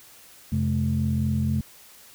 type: tone cluster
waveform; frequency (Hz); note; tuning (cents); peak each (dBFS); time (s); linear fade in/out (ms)
sine; 88.6 / 132.7 / 214.4; F2 / C3 / A3; +25 / +25 / -45; -25; 0.52-1.61; 5
effects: tanh soft clip ceiling -13 dBFS + white hiss -50 dBFS RMS until 2.14 s